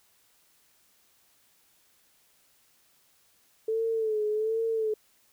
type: tone with vibrato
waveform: sine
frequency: 438.1 Hz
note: A4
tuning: 7 cents flat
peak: -25 dBFS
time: 3.68-4.94 s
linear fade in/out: 5 ms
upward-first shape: sine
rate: 1.3 Hz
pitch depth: 61 cents each way
effects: white hiss -65 dBFS RMS until 5.32 s